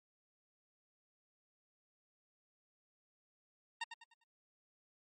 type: tone with echo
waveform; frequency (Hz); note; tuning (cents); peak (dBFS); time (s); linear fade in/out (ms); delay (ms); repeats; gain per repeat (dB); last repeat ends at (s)
15% pulse; 922; A#5; -19; -30; 3.81-3.84; 5; 100; 4; -9; 4.24
effects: MP3 32 kbps